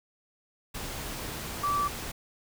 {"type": "tone in noise", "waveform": "sine", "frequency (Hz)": 1160, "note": "D6", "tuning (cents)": -22, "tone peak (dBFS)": -25, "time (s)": [1.63, 1.88], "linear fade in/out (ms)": 10, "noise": "pink", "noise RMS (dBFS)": -37, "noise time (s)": [0.74, 2.12], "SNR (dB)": 9, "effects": []}